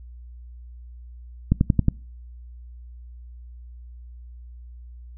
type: click train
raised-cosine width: 5 ms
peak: -4 dBFS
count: 5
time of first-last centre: 1.52-1.884 s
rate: 11 Hz
effects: noise-tail reverb RT60 0.4 s tail -25 dB re dry + added 60 Hz sine -39 dBFS peak until 5.17 s